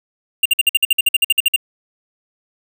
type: tone bursts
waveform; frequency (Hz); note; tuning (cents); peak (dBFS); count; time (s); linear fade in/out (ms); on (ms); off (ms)
square; 2794; F7; 0; -10; 15; 0.43-1.562; 5; 26; 53
effects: none